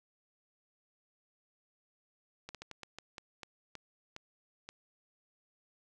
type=slowing click train; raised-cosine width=0.2 ms; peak=-27 dBFS; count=11; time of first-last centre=2.49-4.69 s; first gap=57 ms; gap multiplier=1.28; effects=none